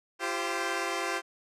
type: chord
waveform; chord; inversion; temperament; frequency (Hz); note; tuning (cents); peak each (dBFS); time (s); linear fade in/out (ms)
10% pulse; F suspended second; none; equal with one note detuned; 342.6 / 392 / 523.3; F4 / G4 / C5; -33 / 0 / 0; -25 / -25 / -27; 0.19-1.22; 50
effects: low-pass 9000 Hz 12 dB/octave